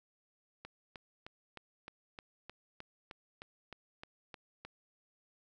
click train, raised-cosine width 0.3 ms, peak -30 dBFS, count 14, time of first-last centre 0.65-4.65 s, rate 3.25 Hz, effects none

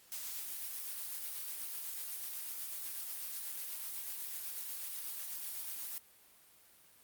blue noise with tremolo, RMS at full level -41 dBFS, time 0.12-5.98 s, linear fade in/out 0 ms, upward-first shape sine, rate 8.1 Hz, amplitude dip 25%, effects white hiss -63 dBFS RMS until 7.03 s + Opus 48 kbps

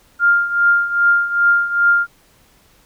sine tone with tremolo, 1401 Hz, F6, 5 cents sharp, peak -8 dBFS, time 0.19-2.07 s, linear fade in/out 50 ms, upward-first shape triangle, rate 2.5 Hz, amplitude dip 80%, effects pink hiss -53 dBFS RMS until 2.85 s

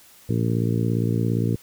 harmonic tone, 57.4 Hz, A#1, 26 cents flat, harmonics 2 / 3 / 4 / 5 / 6 / 7 / 8, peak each -22 / -26 / -28 / -30 / -32 / -33 / -34 dBFS, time 0.29-1.56 s, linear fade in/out 5 ms, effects white hiss -51 dBFS RMS until 1.62 s

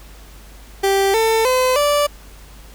30% pulse tone with pitch steps, 391.6 / 447.2 / 510.8 / 583.4 Hz, G4 / A4 / C5 / D5, -2 / +28 / -42 / -12 cents, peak -11 dBFS, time 0.83-2.07 s, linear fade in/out 10 ms, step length 310 ms, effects added 50 Hz sine -39 dBFS peak until 2.74 s + pink hiss -45 dBFS RMS until 2.74 s

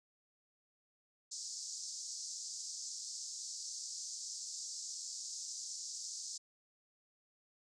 white band-pass noise, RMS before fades -45 dBFS, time 1.31-6.38 s, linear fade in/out 10 ms, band 4700 to 7500 Hz, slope 48 dB/octave, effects resampled to 22050 Hz

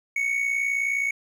triangle tone with amplitude modulation, 2222 Hz, C#7, 4 cents sharp, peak -18 dBFS, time 0.16-1.11 s, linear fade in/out 5 ms, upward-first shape sine, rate 59.6 Hz, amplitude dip 60%, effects none

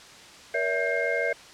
sine tone cluster, 474 / 568 / 655 / 1584 / 2132 Hz, A#4 / C#5 / E5 / G6 / C7, +29 / +42 / -11 / +18 / +32 cents, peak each -30 dBFS, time 0.54-1.33 s, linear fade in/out 5 ms, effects white hiss -47 dBFS RMS until 1.53 s + low-pass 6000 Hz 12 dB/octave

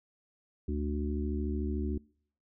harmonic tone, 73.5 Hz, D2, 2 cents sharp, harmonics 1 / 3 / 4 / 5, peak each -32 / -37 / -38 / -39 dBFS, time 0.68-1.98 s, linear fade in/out 5 ms, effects noise-tail reverb RT60 0.6 s tail -26 dB re dry

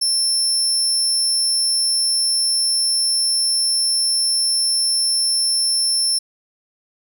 30% pulse tone, 5360 Hz, E8, 28 cents sharp, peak -12 dBFS, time 0.01-6.19 s, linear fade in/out 10 ms, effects none

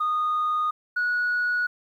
sine tone pair in turn, 1233 / 1461.6 Hz, D#6 / F#6, -16 / -22 cents, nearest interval minor third, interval 294 cents, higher second, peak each -20 / -20 dBFS, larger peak neither, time 0-0.71 / 0.96-1.67 s, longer neither, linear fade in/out 10 ms, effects tanh soft clip ceiling -19 dBFS + 10-bit

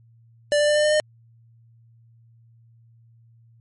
square tone with pitch steps, 587 / 591.4 / 595.9 / 600.4 / 604.9 / 609.5 Hz, D5 / D5 / D5 / D5 / D#5 / D#5, -1 / +12 / +25 / +38 / -49 / -36 cents, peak -17 dBFS, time 0.52-1 s, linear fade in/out 0 ms, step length 80 ms, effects added 115 Hz sine -51 dBFS peak until 3.6 s + MP3 48 kbps

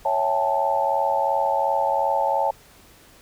sine chord, A dominant seventh, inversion first, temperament equal with one note detuned, 554.4 / 659.3 / 797.2 / 880 Hz, C#5 / E5 / G5 / A5, 0 / 0 / +29 / 0 cents, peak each -25 / -27 / -25 / -22 dBFS, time 0.05-2.51 s, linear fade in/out 5 ms, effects pink hiss -51 dBFS RMS until 3.21 s

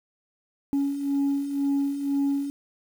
sine beating tone pair, 278.2 / 280.2 Hz, C#4 / C#4, +6 / +19 cents, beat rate 2 Hz, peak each -28 / -22 dBFS, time 0.73-2.5 s, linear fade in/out 0 ms, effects tanh soft clip ceiling -19 dBFS + 8-bit

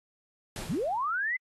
pink noise with exponential decay, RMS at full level -36 dBFS, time 0.56-1.21 s, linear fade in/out 1 ms, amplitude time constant 140 ms
sine linear sweep, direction up, 116.54 to 2070 Hz, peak -27 dBFS, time 0.69-1.37 s, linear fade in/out 10 ms
effects AAC 32 kbps

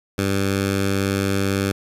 10% pulse tone with notch filter, 98 Hz, G2, in tune, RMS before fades -21 dBFS, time 0.18-1.72 s, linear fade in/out 5 ms, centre 700 Hz, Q 2, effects resampled to 32000 Hz + 8-bit

